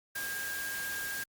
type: tone in noise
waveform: sine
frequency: 1613 Hz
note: G6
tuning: 49 cents sharp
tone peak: -36 dBFS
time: 0.15-1.24 s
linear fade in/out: 10 ms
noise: white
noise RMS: -40 dBFS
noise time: 0.15-1.24 s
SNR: +1 dB
effects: Opus 48 kbps